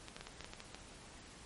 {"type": "clicks", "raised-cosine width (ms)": 0.2, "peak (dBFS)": -28, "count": 9, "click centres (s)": [0.084, 0.165, 0.21, 0.27, 0.407, 0.445, 0.535, 0.604, 0.746], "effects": ["pink hiss -55 dBFS RMS until 1.45 s", "MP3 48 kbps"]}